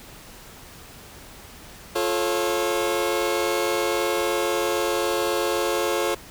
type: chord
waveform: sawtooth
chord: F augmented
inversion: none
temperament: just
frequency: 349.2 / 436.5 / 545.7 Hz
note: F4 / A4 / C#5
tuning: 0 / -14 / -27 cents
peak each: -22 dBFS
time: 1.95-6.15 s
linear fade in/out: 10 ms
effects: pink hiss -44 dBFS RMS until 6.3 s